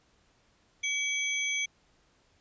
sine tone cluster, 2283 / 3328 / 6150 Hz, D7 / G#7 / G8, -50 / +3 / -34 cents, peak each -30 / -35 / -35 dBFS, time 0.83-1.66 s, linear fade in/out 10 ms, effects pink hiss -67 dBFS RMS until 2.4 s + resampled to 16000 Hz

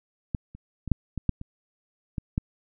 clicks, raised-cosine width 5 ms, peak -14 / -30 / -21 / -7 / -18 / -9 / -24 / -17 / -12 dBFS, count 9, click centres 0.348 / 0.55 / 0.877 / 0.917 / 1.177 / 1.293 / 1.414 / 2.182 / 2.379 s, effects none

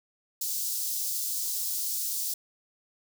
white high-pass noise, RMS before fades -31 dBFS, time 0.41-2.34 s, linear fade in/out 5 ms, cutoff 4600 Hz, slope 24 dB/octave, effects none

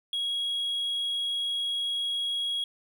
triangle tone, 3311 Hz, G#7, 6 cents flat, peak -25 dBFS, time 0.13-2.64 s, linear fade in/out 2 ms, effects tanh soft clip ceiling -21 dBFS

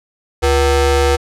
35% pulse ring-modulated tone, 277.2 Hz, C#4, in tune, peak -6 dBFS, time 0.42-1.17 s, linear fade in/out 20 ms, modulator 205 Hz, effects low-pass 10000 Hz 12 dB/octave

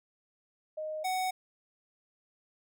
sine / square tone pair in turn, 620 / 745 Hz, D#5 / F#5, -6 / +12 cents, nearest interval minor third, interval 318 cents, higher second, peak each -34 / -30 dBFS, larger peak second, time 0.77-1.04 / 1.04-1.31 s, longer neither, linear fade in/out 10 ms, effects none

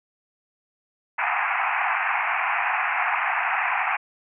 pink band-pass noise, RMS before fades -24 dBFS, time 1.18-3.97 s, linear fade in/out 10 ms, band 710 to 2600 Hz, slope 96 dB/octave, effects none

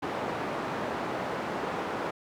white band-pass noise, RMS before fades -33 dBFS, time 0.02-2.11 s, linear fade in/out 10 ms, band 150 to 970 Hz, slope 12 dB/octave, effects none

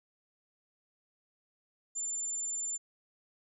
sine tone, 7190 Hz, A8, 36 cents sharp, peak -33 dBFS, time 1.95-2.78 s, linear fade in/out 20 ms, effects none

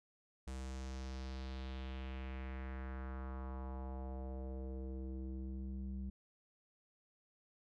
square tone with low-pass filter sweep, 65.41 Hz, C2, in tune, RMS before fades -44 dBFS, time 0.47-6.1 s, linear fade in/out 5 ms, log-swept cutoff 8500 to 190 Hz, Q 2.2, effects none

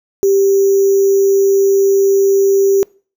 sine tone with sample-and-hold, 392 Hz, G4, in tune, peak -8 dBFS, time 0.23-2.83 s, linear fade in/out 0 ms, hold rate 6300 Hz, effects noise-tail reverb RT60 0.4 s tail -25 dB re dry

